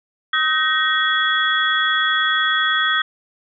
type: tone cluster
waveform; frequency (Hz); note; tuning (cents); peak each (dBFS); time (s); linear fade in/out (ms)
sine; 1268 / 1538 / 1874 / 3352; D#6 / G6 / A#6 / G#7; +32 / -33 / +9 / +15; -21; 0.33-3.02; 5
effects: none